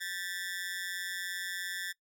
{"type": "tone with amplitude modulation", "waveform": "sawtooth", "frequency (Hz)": 1760, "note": "A6", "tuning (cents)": 0, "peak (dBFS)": -28, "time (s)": [0, 1.93], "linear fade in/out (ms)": 20, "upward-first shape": "sine", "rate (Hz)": 183, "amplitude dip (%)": 100, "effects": ["noise-tail reverb RT60 0.1 s tail -21 dB re dry"]}